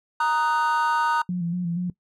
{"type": "chord", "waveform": "triangle", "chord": "D# minor", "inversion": "second", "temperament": "just", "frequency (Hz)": [933.4, 1244.5, 1493.4], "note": ["A#5", "D#6", "F#6"], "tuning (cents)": [2, 0, 16], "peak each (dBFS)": [-19, -23, -24], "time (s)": [0.2, 1.22], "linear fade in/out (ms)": 5}
{"type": "tone with vibrato", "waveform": "sine", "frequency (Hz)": 174.61, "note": "F3", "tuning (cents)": 0, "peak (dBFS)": -23, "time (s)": [1.29, 1.9], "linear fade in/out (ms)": 2, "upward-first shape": "square", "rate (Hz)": 4.2, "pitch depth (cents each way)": 45}
{"effects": ["noise-tail reverb RT60 0.1 s tail -20 dB re dry", "tanh soft clip ceiling -12 dBFS"]}